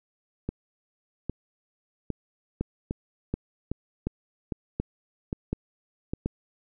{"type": "two click trains", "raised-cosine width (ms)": 3, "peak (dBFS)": [-16, -14], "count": [8, 6], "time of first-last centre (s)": [[0.49, 6.135], [2.61, 6.26]], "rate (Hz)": [1.24, 1.37], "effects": []}